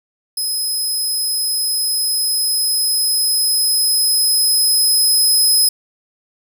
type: tone with level ramp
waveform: 20% pulse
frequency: 5090 Hz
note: D#8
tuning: 39 cents sharp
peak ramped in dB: -13 to -5 dBFS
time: 0.37-5.69 s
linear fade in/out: 5 ms
effects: none